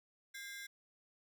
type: ring-modulated tone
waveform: sawtooth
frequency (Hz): 1851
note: A#6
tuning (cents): -13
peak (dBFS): -39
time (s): 0.34-0.67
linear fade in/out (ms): 10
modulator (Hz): 242
effects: none